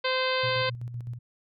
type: harmonic tone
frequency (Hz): 517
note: C5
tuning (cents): -21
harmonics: 1 / 2 / 3 / 4 / 5 / 6 / 7 / 8 / 9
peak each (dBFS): -28 / -31 / -33 / -34 / -35 / -36 / -36 / -37 / -38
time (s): 0.04-0.7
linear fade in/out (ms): 10
type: tone with tremolo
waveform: sine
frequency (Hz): 120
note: B2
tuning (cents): -49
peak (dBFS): -31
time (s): 0.43-1.19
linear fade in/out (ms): 10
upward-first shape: square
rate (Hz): 7.8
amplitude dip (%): 50
effects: none